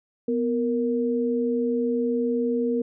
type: tone pair together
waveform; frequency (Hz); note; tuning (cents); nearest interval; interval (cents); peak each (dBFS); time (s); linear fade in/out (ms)
sine; 246.9 / 466.1; B3 / A#4; 0 / 0; major seventh; 1100; -24; 0.28-2.82; 5
effects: none